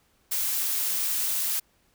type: noise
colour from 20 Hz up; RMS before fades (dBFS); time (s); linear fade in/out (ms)
blue; -27; 0.31-1.6; 10
effects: pink hiss -66 dBFS RMS until 1.94 s